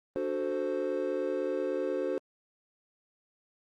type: chord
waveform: triangle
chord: D dominant seventh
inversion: none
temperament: equal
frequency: 293.7 / 370 / 440 / 523.3 Hz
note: D4 / F#4 / A4 / C5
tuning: 0 / 0 / 0 / 0 cents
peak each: -35 / -32 / -34 / -31 dBFS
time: 0.16-2.18 s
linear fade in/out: 0 ms
effects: Opus 32 kbps